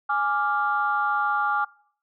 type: chord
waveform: sine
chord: D diminished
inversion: second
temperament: equal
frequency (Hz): 830.6 / 1174.7 / 1396.9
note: Ab5 / D6 / F6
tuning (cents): 0 / 0 / 0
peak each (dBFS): -25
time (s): 0.09-1.65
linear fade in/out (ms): 10
effects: noise-tail reverb RT60 0.6 s tail -24 dB re dry + tanh soft clip ceiling -11 dBFS